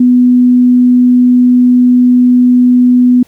sine tone, 247.9 Hz, B3, 7 cents sharp, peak -3 dBFS, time 0-3.23 s, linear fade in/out 5 ms, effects pink hiss -48 dBFS RMS until 3.27 s

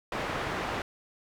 white low-pass noise, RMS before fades -33 dBFS, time 0.12-0.82 s, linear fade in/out 2 ms, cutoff 1500 Hz, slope 12 dB/octave, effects none

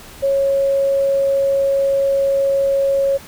sine tone, 550 Hz, C#5, 14 cents flat, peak -13 dBFS, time 0.22-3.18 s, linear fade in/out 20 ms, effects pink hiss -39 dBFS RMS until 3.27 s

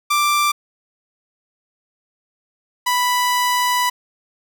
sawtooth tone pair in turn, 1178 / 988.3 Hz, D6 / B5, +5 / +1 cents, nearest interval minor third, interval 304 cents, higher first, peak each -11 / -12 dBFS, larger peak first, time 0.1-0.52 / 2.86-3.9 s, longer second, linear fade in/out 10 ms, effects none

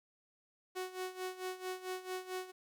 sawtooth tone with tremolo, 370 Hz, F#4, in tune, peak -33 dBFS, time 0.75-2.52 s, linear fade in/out 20 ms, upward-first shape sine, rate 4.5 Hz, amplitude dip 80%, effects 12-bit

